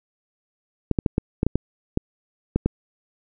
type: clicks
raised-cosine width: 3 ms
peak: -6 dBFS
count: 10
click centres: 0.913 / 0.988 / 1.062 / 1.181 / 1.431 / 1.466 / 1.556 / 1.974 / 2.56 / 2.66 s
effects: none